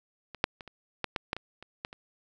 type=clicks; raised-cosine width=0.3 ms; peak=-26 / -6 / -26 / -29 / -13 / -13 / -13 / -21 / -29 / -17 / -28 dBFS; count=11; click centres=0.347 / 0.441 / 0.608 / 0.677 / 1.043 / 1.162 / 1.331 / 1.366 / 1.626 / 1.849 / 1.929 s; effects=none